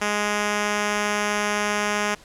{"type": "tone", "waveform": "5% pulse", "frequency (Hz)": 207.7, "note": "G#3", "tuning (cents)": 0, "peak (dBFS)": -10, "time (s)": [0.01, 2.15], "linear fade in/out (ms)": 10, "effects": ["pink hiss -49 dBFS RMS until 2.24 s", "low-pass 9000 Hz 12 dB/octave"]}